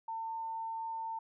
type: tone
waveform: sine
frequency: 901 Hz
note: A5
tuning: 41 cents sharp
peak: -36 dBFS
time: 0.08-1.19 s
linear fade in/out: 5 ms
effects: none